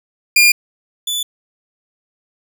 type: tone pair in turn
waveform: sawtooth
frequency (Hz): 2410 / 3477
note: D7 / A7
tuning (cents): +44 / -21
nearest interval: tritone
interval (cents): 635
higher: second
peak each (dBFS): -4 / -15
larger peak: first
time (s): 0.36-0.52 / 1.07-1.23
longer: neither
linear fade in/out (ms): 5
effects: none